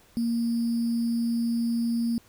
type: tone with sample-and-hold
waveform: sine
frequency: 233.1 Hz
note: A#3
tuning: in tune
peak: -23 dBFS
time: 0.17-2.18 s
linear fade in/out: 0 ms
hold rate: 4900 Hz
effects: pink hiss -58 dBFS RMS until 2.28 s